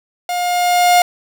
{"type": "tone with level ramp", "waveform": "45% pulse", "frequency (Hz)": 711, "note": "F5", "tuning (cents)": 31, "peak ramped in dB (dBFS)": [-18, -7], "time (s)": [0.29, 1.02], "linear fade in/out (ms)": 2, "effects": []}